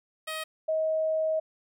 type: tone pair in turn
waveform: 10% pulse / sine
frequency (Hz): 630 / 633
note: D#5 / D#5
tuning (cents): +21 / +30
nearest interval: unison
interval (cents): 9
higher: second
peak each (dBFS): -24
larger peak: neither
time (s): 0.27-0.44 / 0.68-1.4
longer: second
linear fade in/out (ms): 10
effects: none